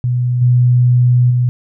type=tone with level steps; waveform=sine; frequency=123.47 Hz; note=B2; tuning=in tune; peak=-12 / -7 / -10 dBFS; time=0.04-1.49 s; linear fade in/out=0 ms; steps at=0.41 / 1.3 s; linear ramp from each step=10 ms; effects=none